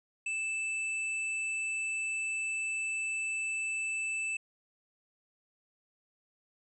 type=tone with hard clipping; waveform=triangle; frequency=2637 Hz; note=E7; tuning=in tune; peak=-33 dBFS; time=0.26-4.37 s; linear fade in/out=5 ms; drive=16 dB; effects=resampled to 22050 Hz